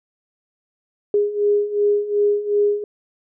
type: beating tone pair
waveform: sine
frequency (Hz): 410.1 / 412.8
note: G#4 / G#4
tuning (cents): -22 / -10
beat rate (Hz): 2.7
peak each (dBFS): -21 / -17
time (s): 1.14-2.84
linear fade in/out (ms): 2
effects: none